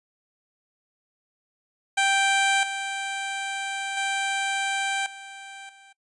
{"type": "tone with level steps", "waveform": "15% pulse", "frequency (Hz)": 784, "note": "G5", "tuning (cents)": 0, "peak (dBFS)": [-13, -22, -18, -33, -43], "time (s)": [1.97, 5.93], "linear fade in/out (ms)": 10, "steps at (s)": [2.63, 3.97, 5.06, 5.69], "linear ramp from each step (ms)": 2, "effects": ["noise-tail reverb RT60 0.1 s tail -22 dB re dry", "resampled to 24000 Hz"]}